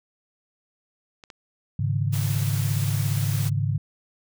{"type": "clicks", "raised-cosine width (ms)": 0.2, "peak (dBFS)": [-27, -24, -34], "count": 3, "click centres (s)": [1.238, 1.302, 2.312]}
{"type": "chord", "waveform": "sine", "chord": "Ab suspended fourth", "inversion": "none", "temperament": "just", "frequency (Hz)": [103.83, 138.43, 155.74], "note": ["Ab2", "Db3", "Eb3"], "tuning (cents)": [0, -2, 2], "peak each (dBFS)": [-24, -25, -30], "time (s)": [1.79, 3.78], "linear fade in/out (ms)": 5}
{"type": "noise", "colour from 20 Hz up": "white", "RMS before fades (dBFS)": -35, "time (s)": [2.12, 3.5], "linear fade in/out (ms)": 20}
{"effects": []}